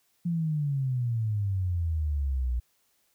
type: exponential sweep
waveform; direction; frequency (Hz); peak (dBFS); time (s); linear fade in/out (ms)
sine; down; 174.61 to 59; -25; 0.25-2.6; 10
effects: white hiss -70 dBFS RMS until 3.14 s